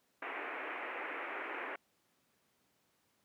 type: band-pass noise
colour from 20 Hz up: white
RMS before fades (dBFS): -42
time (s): 0.22-1.76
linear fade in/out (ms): 5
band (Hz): 280 to 2400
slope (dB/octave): 48
effects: pink hiss -75 dBFS RMS until 3.24 s + high-pass 150 Hz 12 dB/octave